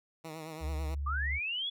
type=tone with vibrato; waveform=10% pulse; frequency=158.4 Hz; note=D#3; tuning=31 cents sharp; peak=-33 dBFS; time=0.24-0.95 s; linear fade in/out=10 ms; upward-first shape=triangle; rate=9.1 Hz; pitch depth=65 cents each way
type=tone; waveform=sine; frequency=70.8 Hz; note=C#2; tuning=37 cents sharp; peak=-32 dBFS; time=0.6-1.4 s; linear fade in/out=50 ms
type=linear sweep; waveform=sine; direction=up; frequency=1135 to 3450 Hz; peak=-32 dBFS; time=1.06-1.7 s; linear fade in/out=10 ms
effects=none